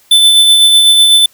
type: tone with tremolo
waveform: square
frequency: 3520 Hz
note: A7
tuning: in tune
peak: -3 dBFS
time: 0.11-1.26 s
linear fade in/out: 5 ms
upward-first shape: sine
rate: 8 Hz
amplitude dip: 30%
effects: white hiss -48 dBFS RMS until 1.33 s